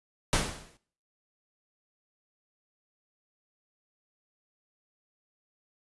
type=noise with exponential decay; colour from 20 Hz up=pink; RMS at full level=-23 dBFS; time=0.33-0.77 s; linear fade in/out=0 ms; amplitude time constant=94 ms; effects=noise-tail reverb RT60 0.5 s tail -18 dB re dry + resampled to 24000 Hz